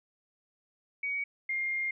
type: tone pair in turn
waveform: sine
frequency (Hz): 2252 / 2119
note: C#7 / C7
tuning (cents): +27 / +21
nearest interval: minor second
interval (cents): 106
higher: first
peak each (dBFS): -30 / -29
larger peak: second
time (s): 1.03-1.24 / 1.49-1.91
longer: second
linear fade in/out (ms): 5
effects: none